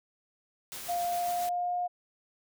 white noise with tremolo, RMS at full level -40 dBFS, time 0.72-1.49 s, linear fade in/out 0 ms, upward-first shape sine, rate 7.4 Hz, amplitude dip 25%
sine tone with pitch glide, 700 to 713.1 Hz, F5 to F5, +4 to +36 cents, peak -28 dBFS, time 0.88-1.88 s, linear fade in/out 20 ms, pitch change +32 cents, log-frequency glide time 1.08-1.76 s
effects none

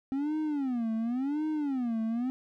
triangle tone with vibrato, 262.9 Hz, C4, 8 cents sharp, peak -26 dBFS, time 0.12-2.3 s, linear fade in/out 0 ms, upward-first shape sine, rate 0.92 Hz, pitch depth 290 cents each way, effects none

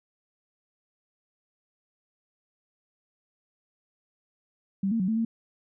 sine tone with pitch steps, 194.9 / 227.9 / 185.8 / 222.1 / 227.5 Hz, G3 / A#3 / F#3 / A3 / A#3, -10 / -39 / +7 / +16 / -42 cents, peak -23 dBFS, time 4.83-5.25 s, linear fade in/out 5 ms, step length 84 ms, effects none

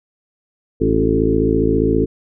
harmonic tone with a mistuned harmonic, 54.9 Hz, A1, 3 cents flat, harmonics 1 / 2 / 3 / 4 / 5 / 6 / 7 / 8, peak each -22 / -23 / -24 / -24 / -19 / -21 / -21 / -19 dBFS, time 0.8-2.06 s, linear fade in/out 20 ms, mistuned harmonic 6, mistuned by +36 cents, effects none

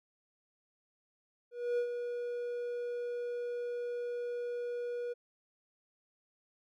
triangle tone with ADSR envelope, 482.6 Hz, B4, 40 cents flat, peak -26 dBFS, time 1.51-5.14 s, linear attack 270 ms, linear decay 86 ms, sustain -7 dB, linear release 19 ms, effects none

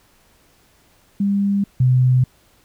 sine tone pair in turn, 200 / 127.26 Hz, G3 / C3, +35 / -48 cents, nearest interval minor sixth, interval 783 cents, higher first, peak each -15 / -11 dBFS, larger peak second, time 1.2-1.64 / 1.8-2.24 s, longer neither, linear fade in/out 5 ms, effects pink hiss -56 dBFS RMS until 2.64 s

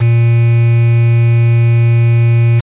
triangle tone with quantisation, 117.2 Hz, A#2, 10 cents sharp, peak -4 dBFS, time 0-2.61 s, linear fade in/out 20 ms, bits 4, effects resampled to 8000 Hz

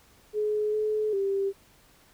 sine tone with pitch steps, 423.3 / 428.3 / 393.2 Hz, G#4 / A4 / G4, +33 / -47 / +5 cents, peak -24 dBFS, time 0.33-1.53 s, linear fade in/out 50 ms, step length 400 ms, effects pink hiss -59 dBFS RMS until 2.13 s

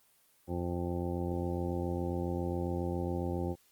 harmonic tone, 87.31 Hz, F2, in tune, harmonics 1 / 2 / 3 / 4 / 5 / 6 / 7 / 9 / 10, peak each -36 / -38 / -40 / -37 / -47 / -41 / -52 / -44 / -52 dBFS, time 0.47-3.56 s, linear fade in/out 50 ms, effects white hiss -67 dBFS RMS until 3.71 s + Opus 24 kbps

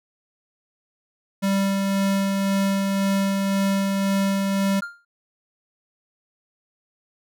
square tone with tremolo, 196 Hz, G3, in tune, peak -19 dBFS, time 1.42-4.81 s, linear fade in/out 20 ms, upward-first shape sine, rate 1.9 Hz, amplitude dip 25%
triangle tone with exponential decay, 1400 Hz, F6, 4 cents sharp, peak -23 dBFS, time 4.82-5.05 s, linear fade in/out 5 ms, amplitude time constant 48 ms
effects none

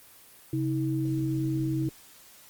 sine tone pair together, 134.4 / 319.7 Hz, C3 / D#4, +47 / +47 cents, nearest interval octave + minor third, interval 1500 cents, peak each -28 dBFS, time 0.53-1.89 s, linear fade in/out 2 ms, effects white hiss -53 dBFS RMS until 2.49 s + Opus 24 kbps

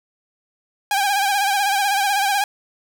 sawtooth tone with vibrato, 800 Hz, G5, 35 cents sharp, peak -13 dBFS, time 0.91-2.44 s, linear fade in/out 2 ms, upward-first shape sine, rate 16 Hz, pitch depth 63 cents each way, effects none

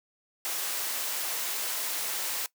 white high-pass noise, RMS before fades -32 dBFS, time 0.45-2.46 s, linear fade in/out 0 ms, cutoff 430 Hz, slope 12 dB/octave, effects noise-tail reverb RT60 0.1 s tail -20 dB re dry

